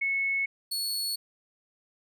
sine / sawtooth tone pair in turn, 2198 / 4396 Hz, C#7 / C#8, -15 / -15 cents, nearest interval octave, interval 1200 cents, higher second, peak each -25 / -26 dBFS, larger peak first, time 0.01-0.46 / 0.71-1.16 s, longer neither, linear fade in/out 10 ms, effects none

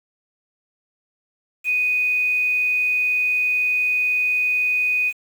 sine tone with quantisation, 2489 Hz, D#7, in tune, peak -17 dBFS, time 1.64-5.13 s, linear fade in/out 50 ms, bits 7, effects none

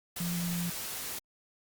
sine tone in noise, 173.1 Hz, F3, 15 cents flat, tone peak -31 dBFS, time 0.2-0.7 s, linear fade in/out 5 ms, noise white, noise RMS -38 dBFS, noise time 0.16-1.19 s, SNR +4 dB, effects Opus 48 kbps

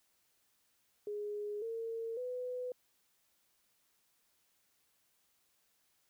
sine tone with pitch steps, 415.3 / 455.5 / 499.6 Hz, G#4 / A#4 / B4, 0 / -40 / +20 cents, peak -37 dBFS, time 1.07-2.72 s, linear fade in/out 2 ms, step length 550 ms, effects white hiss -75 dBFS RMS until 6.09 s

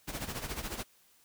pink noise with tremolo, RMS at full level -36 dBFS, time 0.07-0.84 s, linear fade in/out 20 ms, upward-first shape sine, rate 14 Hz, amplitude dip 70%, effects white hiss -65 dBFS RMS until 1.24 s

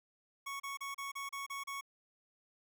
25% pulse tone bursts, 1108.7 Hz, C#6, in tune, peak -36 dBFS, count 8, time 0.46-1.811 s, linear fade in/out 10 ms, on 140 ms, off 33 ms, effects none

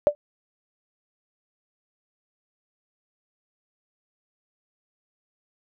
sine tone with exponential decay, 587.3 Hz, D5, in tune, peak -9 dBFS, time 0.07-0.15 s, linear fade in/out 0 ms, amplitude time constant 16 ms, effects none

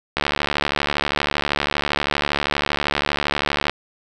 click train, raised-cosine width 0.3 ms, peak -3 dBFS, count 257, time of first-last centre 0.17-3.696 s, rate 72.6 Hz, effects none

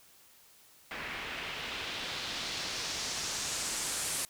white noise with low-pass filter sweep, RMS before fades -37 dBFS, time 0.91-4.25 s, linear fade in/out 0 ms, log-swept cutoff 2100 to 9900 Hz, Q 1.6, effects white hiss -60 dBFS RMS until 4.29 s

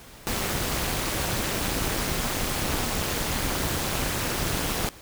pink noise with amplitude modulation, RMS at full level -24 dBFS, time 0.27-4.89 s, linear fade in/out 0 ms, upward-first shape sine, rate 214 Hz, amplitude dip 75%, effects pink hiss -47 dBFS RMS until 5.01 s

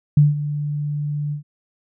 sine tone with ADSR envelope, 147.2 Hz, D3, 4 cents sharp, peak -7 dBFS, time 0.17-1.43 s, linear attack 4 ms, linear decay 170 ms, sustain -14 dB, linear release 110 ms, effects none

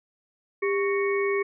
harmonic tone with a mistuned harmonic, 370 Hz, F#4, in tune, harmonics 1 / 3 / 5 / 6, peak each -23 / -33 / -35 / -31 dBFS, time 0.62-1.43 s, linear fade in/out 10 ms, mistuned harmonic 1, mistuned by +130 cents, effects none

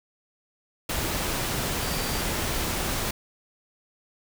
sine tone in noise, 4699 Hz, D8, in tune, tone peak -39 dBFS, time 1.82-2.22 s, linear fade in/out 5 ms, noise pink, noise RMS -28 dBFS, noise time 0.89-3.11 s, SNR -14 dB, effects none

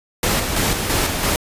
pink noise with tremolo, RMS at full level -18 dBFS, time 0.23-1.36 s, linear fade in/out 2 ms, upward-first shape square, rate 3 Hz, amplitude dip 40%, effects resampled to 32000 Hz

